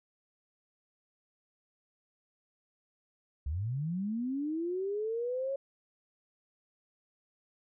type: linear sweep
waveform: sine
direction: up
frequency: 64.7 to 554.4 Hz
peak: -31 dBFS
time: 3.46-5.56 s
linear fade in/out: 5 ms
effects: none